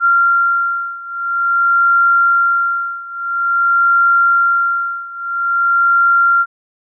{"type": "beating tone pair", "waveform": "sine", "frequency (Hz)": [1382, 1382.49], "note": ["F6", "F6"], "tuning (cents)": [-19, -18], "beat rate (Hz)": 0.49, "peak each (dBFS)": [-13, -15], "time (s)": [0, 6.46], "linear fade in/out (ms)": 50, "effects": []}